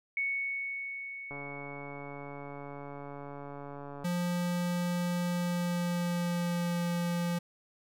sine tone with exponential decay, 2217 Hz, C#7, in tune, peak -28 dBFS, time 0.17-3.76 s, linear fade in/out 2 ms, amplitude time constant 780 ms
click train, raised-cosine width 1 ms, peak -30 dBFS, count 388, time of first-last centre 1.31-4.035 s, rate 142 Hz
square tone with pitch glide, 175.9 to 173.18 Hz, F3 to F3, +13 to -14 cents, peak -30 dBFS, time 4.04-7.39 s, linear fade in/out 10 ms, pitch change -27 cents, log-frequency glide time 5.28-6.85 s
effects none

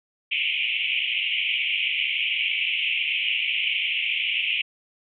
white band-pass noise, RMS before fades -25 dBFS, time 0.31-4.62 s, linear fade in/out 10 ms, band 2200 to 3100 Hz, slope 96 dB/octave, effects none

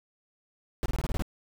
brown noise bursts, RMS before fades -28 dBFS, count 8, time 0.83-1.222 s, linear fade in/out 0 ms, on 28 ms, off 24 ms, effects none

